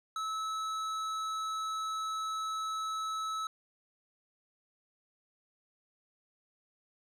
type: tone with hard clipping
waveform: sine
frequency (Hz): 1300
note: E6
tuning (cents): -24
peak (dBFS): -35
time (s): 0.16-3.47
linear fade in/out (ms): 2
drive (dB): 11
effects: none